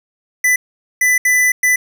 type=tone bursts at uneven times; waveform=square; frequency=1995 Hz; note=B6; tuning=17 cents sharp; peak=-11 dBFS; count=4; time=0.44-0.56 / 1.01-1.18 / 1.25-1.52 / 1.63-1.76 s; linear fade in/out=5 ms; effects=none